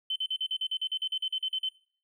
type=tone bursts; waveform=triangle; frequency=3066 Hz; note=G7; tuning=39 cents flat; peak=-24 dBFS; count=16; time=0.1-1.689 s; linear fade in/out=5 ms; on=59 ms; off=43 ms; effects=noise-tail reverb RT60 0.5 s tail -25 dB re dry + tanh soft clip ceiling -26 dBFS